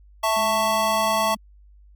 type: chord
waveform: square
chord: A major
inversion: second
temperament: equal with one note detuned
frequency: 659.3 / 887.7 / 1108.7 Hz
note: E5 / A5 / C#6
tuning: 0 / +15 / 0 cents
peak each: -24 dBFS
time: 0.23-1.35 s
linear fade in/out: 10 ms
type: tone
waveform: sine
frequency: 210.8 Hz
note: G#3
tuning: 26 cents sharp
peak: -32 dBFS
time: 0.36-1.37 s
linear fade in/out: 10 ms
effects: added 50 Hz sine -47 dBFS peak until 1.95 s + MP3 96 kbps